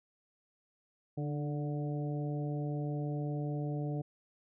harmonic tone with a mistuned harmonic, 146.4 Hz, D3, 5 cents flat, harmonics 1 / 2 / 3 / 4 / 5, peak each -34 / -40 / -44 / -46 / -48 dBFS, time 1.17-4.02 s, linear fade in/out 10 ms, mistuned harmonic 2, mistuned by +31 cents, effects none

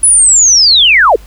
sine linear sweep, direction down, 10260 to 370 Hz, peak -3 dBFS, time 0.03-1.16 s, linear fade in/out 5 ms, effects added 50 Hz sine -31 dBFS peak until 1.26 s + pink hiss -42 dBFS RMS until 1.26 s

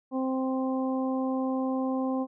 harmonic tone, 261.6 Hz, C4, in tune, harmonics 1 / 2 / 3 / 4, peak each -27 / -33 / -37 / -39 dBFS, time 0.11-2.27 s, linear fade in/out 50 ms, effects none

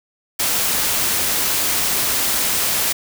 white noise, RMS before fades -19 dBFS, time 0.39-2.93 s, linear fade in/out 10 ms, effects none

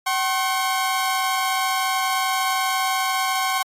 sawtooth tone pair together, 761 / 1076.2 Hz, F#5 / C6, +48 / +48 cents, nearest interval tritone, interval 600 cents, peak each -19 dBFS, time 0.06-3.63 s, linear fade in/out 10 ms, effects AAC 48 kbps

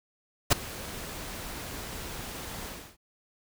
pink noise with ADSR envelope, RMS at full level -17 dBFS, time 0.5-2.97 s, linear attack 23 ms, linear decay 10 ms, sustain -22 dB, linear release 310 ms, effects none

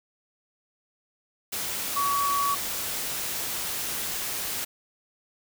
sine tone in noise, 1130 Hz, C#6, 33 cents sharp, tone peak -23 dBFS, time 1.96-2.55 s, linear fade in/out 10 ms, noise white, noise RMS -31 dBFS, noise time 1.52-4.65 s, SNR +5 dB, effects none

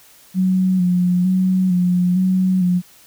sine tone with vibrato, 182.6 Hz, F#3, 23 cents flat, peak -13 dBFS, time 0.34-2.82 s, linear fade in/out 50 ms, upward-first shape square, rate 1.1 Hz, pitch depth 34 cents each way, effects white hiss -48 dBFS RMS until 3.06 s

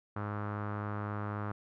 sawtooth tone with low-pass filter, 103.83 Hz, G#2, in tune, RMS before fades -37 dBFS, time 0.16-1.52 s, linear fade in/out 5 ms, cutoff 1300 Hz, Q 3.4, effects none

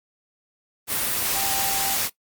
sine tone in noise, 784 Hz, G5, in tune, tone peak -29 dBFS, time 1.32-1.98 s, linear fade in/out 50 ms, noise white, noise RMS -24 dBFS, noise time 0.87-2.1 s, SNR -8 dB, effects noise-tail reverb RT60 0.1 s tail -17 dB re dry + Opus 32 kbps

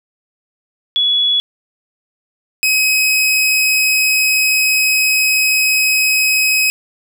sine / sawtooth tone pair in turn, 3389 / 2539 Hz, G#7 / D#7, +34 / +34 cents, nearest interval perfect fourth, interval 500 cents, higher first, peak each -11 / -8 dBFS, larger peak second, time 0.96-1.4 / 2.63-6.7 s, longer second, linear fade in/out 0 ms, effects none

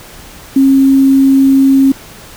sine tone with quantisation, 270.4 Hz, C#4, 43 cents flat, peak -4 dBFS, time 0.56-1.92 s, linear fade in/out 5 ms, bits 5, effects pink hiss -34 dBFS RMS until 2.36 s

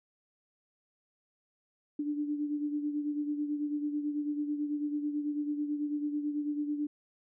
sine beating tone pair, 293.7 / 302.8 Hz, D4 / D#4, 0 / -47 cents, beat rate 9.1 Hz, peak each -31 / -39 dBFS, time 1.99-6.87 s, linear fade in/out 5 ms, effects none

